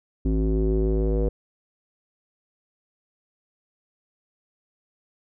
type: tone with low-pass filter sweep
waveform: square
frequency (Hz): 53.4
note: G#1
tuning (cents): +49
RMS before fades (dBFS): -22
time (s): 0.25-1.29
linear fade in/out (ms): 5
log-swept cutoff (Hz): 310 to 470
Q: 5.2
effects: none